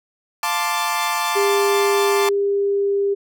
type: chord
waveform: sawtooth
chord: D minor seventh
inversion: first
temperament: equal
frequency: 698.5 / 880 / 1046.5 / 1174.7 Hz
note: F5 / A5 / C6 / D6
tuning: 0 / 0 / 0 / 0 cents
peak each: -25 / -19 / -23 / -20 dBFS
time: 0.43-2.29 s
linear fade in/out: 2 ms
type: tone with pitch glide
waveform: sine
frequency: 401.9 to 399.6 Hz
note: G4 to G4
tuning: +43 to +33 cents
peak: -16 dBFS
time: 1.35-3.15 s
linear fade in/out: 20 ms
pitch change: -10 cents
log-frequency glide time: 2.12-2.91 s
effects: none